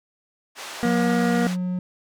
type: band-pass noise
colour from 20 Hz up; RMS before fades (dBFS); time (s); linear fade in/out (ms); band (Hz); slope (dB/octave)
pink; -36; 0.55-1.57; 50; 650 to 7900; 12
type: harmonic tone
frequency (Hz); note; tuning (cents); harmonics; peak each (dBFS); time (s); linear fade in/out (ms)
238.5; A#3; +40; 1 / 2 / 3 / 5 / 6 / 7 / 8; -21 / -26 / -28 / -37 / -32 / -40 / -34; 0.83-1.47; 0
type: tone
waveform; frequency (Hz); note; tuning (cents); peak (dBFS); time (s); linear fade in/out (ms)
triangle; 181.3; F#3; -35; -21; 0.85-1.79; 2
effects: none